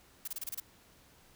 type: noise bursts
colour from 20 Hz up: blue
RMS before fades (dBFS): -38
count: 7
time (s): 0.25-0.601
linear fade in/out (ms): 5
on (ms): 27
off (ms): 27
effects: pink hiss -62 dBFS RMS until 1.35 s